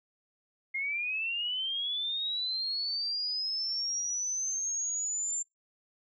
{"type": "linear sweep", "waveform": "sine", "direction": "up", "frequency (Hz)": [2116, 7300], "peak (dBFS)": -30, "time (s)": [0.74, 5.43], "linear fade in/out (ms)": 10, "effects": ["noise-tail reverb RT60 0.2 s tail -26 dB re dry"]}